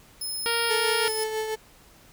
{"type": "tone", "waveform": "15% pulse", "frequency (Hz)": 5170, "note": "E8", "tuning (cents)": -34, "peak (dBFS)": -24, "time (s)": [0.21, 1.24], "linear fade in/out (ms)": 5}
{"type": "harmonic tone", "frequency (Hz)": 466.2, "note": "A#4", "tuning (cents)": 0, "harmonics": [1, 2, 3, 4, 5, 6, 7, 8, 9, 10], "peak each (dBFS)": [-30, -32, -30, -33, -34, -34, -33, -39, -38, -38], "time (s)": [0.46, 1.08], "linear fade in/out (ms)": 0}
{"type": "tone with tremolo", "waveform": "35% pulse", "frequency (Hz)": 436.6, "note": "A4", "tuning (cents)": -13, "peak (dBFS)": -23, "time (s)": [0.69, 1.56], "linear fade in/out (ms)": 20, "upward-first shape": "triangle", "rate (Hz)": 6.1, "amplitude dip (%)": 50}
{"effects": ["pink hiss -54 dBFS RMS until 2.12 s"]}